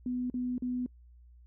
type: tone bursts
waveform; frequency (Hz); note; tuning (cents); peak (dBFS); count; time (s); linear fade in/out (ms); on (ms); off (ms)
sine; 248.8; B3; +13; -30; 3; 0.06-0.862; 2; 240; 41
effects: noise-tail reverb RT60 0.1 s tail -25 dB re dry + added 60 Hz sine -53 dBFS peak until 1.46 s